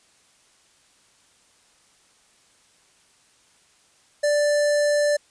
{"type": "tone with notch filter", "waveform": "square", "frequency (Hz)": 587.3, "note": "D5", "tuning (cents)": 0, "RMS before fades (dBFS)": -20, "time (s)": [4.23, 5.17], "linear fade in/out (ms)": 10, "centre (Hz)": 2900, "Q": 1.8, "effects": ["white hiss -59 dBFS RMS until 5.3 s", "resampled to 22050 Hz"]}